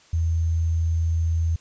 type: tone with sample-and-hold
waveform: sine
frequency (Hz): 82.41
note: E2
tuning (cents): 0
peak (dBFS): -19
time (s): 0.13-1.56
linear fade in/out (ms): 5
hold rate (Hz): 6300
effects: white hiss -54 dBFS RMS until 1.6 s + resampled to 16000 Hz

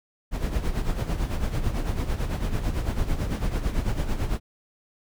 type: noise with tremolo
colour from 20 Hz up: brown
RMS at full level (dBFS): -23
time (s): 0.31-4.4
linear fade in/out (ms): 50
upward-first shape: sine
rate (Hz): 9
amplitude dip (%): 65
effects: none

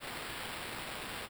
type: noise with sample-and-hold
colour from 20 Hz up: white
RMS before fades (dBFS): -42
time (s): 0-1.29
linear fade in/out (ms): 50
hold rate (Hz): 6300
effects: none

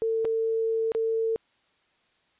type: tone with dropouts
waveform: sine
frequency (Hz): 449.2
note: A4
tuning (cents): +36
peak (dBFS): -23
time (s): 0.02-1.36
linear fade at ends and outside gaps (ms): 0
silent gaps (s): 0.247-0.252 / 0.919-0.949
effects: white hiss -67 dBFS RMS until 2.39 s + resampled to 8000 Hz

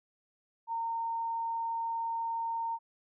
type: tone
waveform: sine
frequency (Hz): 917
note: A#5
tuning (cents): -29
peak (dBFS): -31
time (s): 0.67-2.79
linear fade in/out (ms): 50
effects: none

